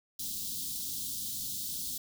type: band-stop noise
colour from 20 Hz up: white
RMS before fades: -37 dBFS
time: 0.19-1.98 s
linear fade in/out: 5 ms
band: 300 to 3400 Hz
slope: 48 dB/octave
effects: none